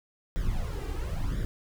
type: noise with flanger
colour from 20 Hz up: brown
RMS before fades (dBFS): -30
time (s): 0.36-1.45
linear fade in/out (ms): 0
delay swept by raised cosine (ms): 0.56 to 2.56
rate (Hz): 0.97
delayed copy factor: +0.75
effects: none